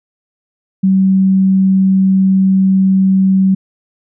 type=tone; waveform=sine; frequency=190.9 Hz; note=G3; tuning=46 cents flat; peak=-7 dBFS; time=0.83-3.55 s; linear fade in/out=10 ms; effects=none